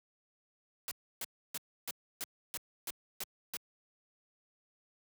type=noise bursts; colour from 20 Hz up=white; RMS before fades=-39 dBFS; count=9; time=0.88-3.568 s; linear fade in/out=0 ms; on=32 ms; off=300 ms; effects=high-pass 100 Hz 12 dB/octave